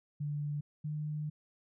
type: tone pair in turn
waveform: sine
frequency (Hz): 146.83 / 151.13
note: D3 / D3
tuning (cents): 0 / +50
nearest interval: unison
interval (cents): 50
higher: second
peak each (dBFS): -33 / -34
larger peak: first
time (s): 0.2-0.61 / 0.84-1.3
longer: second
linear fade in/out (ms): 10
effects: none